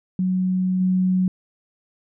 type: tone with level steps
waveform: sine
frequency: 185 Hz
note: F#3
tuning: in tune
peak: -18 / -16 dBFS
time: 0.19-1.28 s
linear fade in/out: 2 ms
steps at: 0.8 s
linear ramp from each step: 10 ms
effects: none